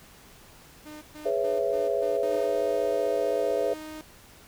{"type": "tone bursts", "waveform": "sawtooth", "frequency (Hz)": 303.5, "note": "D#4", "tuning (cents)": -43, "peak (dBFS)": -37, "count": 6, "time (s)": [0.85, 2.47], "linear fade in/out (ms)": 20, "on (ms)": 170, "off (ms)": 120}
{"type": "chord", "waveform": "sine", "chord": "C# minor seventh", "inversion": "second", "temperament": "just", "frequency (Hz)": [415.8, 498.9, 554.4, 665.2], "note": ["G#4", "B4", "C#5", "E5"], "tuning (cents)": [2, 17, 0, 16], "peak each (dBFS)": -29, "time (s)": [1.25, 3.74], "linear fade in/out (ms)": 10}
{"type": "tone", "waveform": "sawtooth", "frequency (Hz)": 310.1, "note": "D#4", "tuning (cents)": -6, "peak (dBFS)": -34, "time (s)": [2.23, 4.01], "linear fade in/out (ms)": 0}
{"effects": ["pink hiss -52 dBFS RMS until 4.47 s"]}